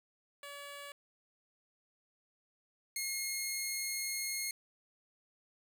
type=tone pair in turn; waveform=10% pulse; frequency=570 / 2152 Hz; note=C#5 / C7; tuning=+48 / +48 cents; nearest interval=octave + major seventh; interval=2300 cents; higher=second; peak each=-37 / -26 dBFS; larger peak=second; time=0.43-0.92 / 2.96-4.51 s; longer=second; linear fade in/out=2 ms; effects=11-bit